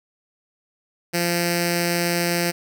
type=tone with notch filter; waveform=5% pulse; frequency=172.8 Hz; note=F3; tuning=18 cents flat; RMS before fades=-22 dBFS; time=1.13-2.52 s; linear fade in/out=20 ms; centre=1100 Hz; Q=0.68; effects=none